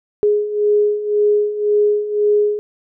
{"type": "beating tone pair", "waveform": "sine", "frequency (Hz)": [415.3, 417.2], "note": ["G#4", "G#4"], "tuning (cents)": [0, 8], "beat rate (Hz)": 1.9, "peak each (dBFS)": [-19, -14], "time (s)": [0.23, 2.59], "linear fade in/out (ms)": 0, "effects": []}